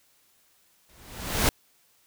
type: noise with exponential growth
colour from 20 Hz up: pink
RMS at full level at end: -19 dBFS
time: 0.89-1.49 s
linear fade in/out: 1 ms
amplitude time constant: 130 ms
effects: white hiss -64 dBFS RMS until 2.06 s